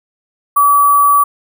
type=tone with sample-and-hold; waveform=sine; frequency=1145 Hz; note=D6; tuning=44 cents flat; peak=-6 dBFS; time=0.56-1.24 s; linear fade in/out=10 ms; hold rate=11025 Hz; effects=none